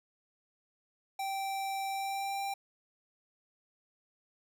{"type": "tone with pitch glide", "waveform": "square", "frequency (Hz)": [780, 790.4], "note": ["G5", "G5"], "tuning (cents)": [-9, 14], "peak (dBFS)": -34, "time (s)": [1.19, 2.54], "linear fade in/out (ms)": 5, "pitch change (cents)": 23, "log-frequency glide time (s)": [1.89, 2.43], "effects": []}